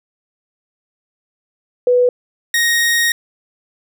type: tone pair in turn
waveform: sine / sawtooth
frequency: 493.7 / 1869.2 Hz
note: B4 / A#6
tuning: -1 / +4 cents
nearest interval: octave + major seventh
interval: 2305 cents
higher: second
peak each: -9 dBFS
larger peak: neither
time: 1.87-2.09 / 2.54-3.12 s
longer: second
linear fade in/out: 2 ms
effects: none